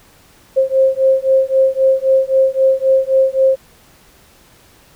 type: beating tone pair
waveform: sine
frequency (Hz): 529 / 532.8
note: C5 / C5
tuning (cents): +19 / +31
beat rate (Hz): 3.8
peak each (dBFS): -13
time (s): 0.56-3.56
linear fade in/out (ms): 20
effects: pink hiss -48 dBFS RMS until 4.95 s